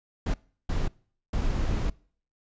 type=noise bursts at uneven times; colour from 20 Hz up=brown; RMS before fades=-26 dBFS; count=3; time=0.26-0.34 / 0.69-0.88 / 1.33-1.9 s; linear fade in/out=5 ms; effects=noise-tail reverb RT60 0.5 s tail -24 dB re dry + resampled to 16000 Hz